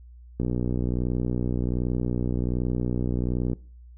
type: click train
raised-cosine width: 3 ms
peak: -14 dBFS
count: 193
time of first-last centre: 0.4-3.532 s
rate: 61.3 Hz
effects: noise-tail reverb RT60 0.4 s tail -22 dB re dry + added 60 Hz sine -44 dBFS peak until 3.97 s